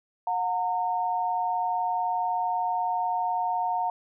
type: tone pair together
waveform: sine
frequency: 724.5 / 916 Hz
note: F#5 / A#5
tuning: -37 / -31 cents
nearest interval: major third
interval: 406 cents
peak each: -27 dBFS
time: 0.27-3.9 s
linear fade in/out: 2 ms
effects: none